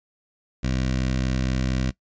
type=tone with notch filter; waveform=15% pulse; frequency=64.3 Hz; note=C2; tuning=30 cents flat; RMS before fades=-24 dBFS; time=0.63-1.91 s; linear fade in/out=10 ms; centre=850 Hz; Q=1; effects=noise-tail reverb RT60 0.1 s tail -19 dB re dry + resampled to 16000 Hz